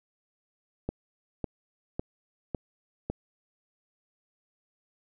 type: click train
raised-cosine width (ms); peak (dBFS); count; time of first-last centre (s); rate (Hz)
2; -17; 5; 0.89-3.1; 1.81
effects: none